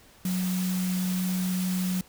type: tone in noise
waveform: sine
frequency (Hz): 183.8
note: F#3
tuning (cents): -11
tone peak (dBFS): -25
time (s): 0.25-2.01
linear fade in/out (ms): 2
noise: white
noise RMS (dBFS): -37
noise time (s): 0.25-2.01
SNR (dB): +9
effects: pink hiss -55 dBFS RMS until 2.08 s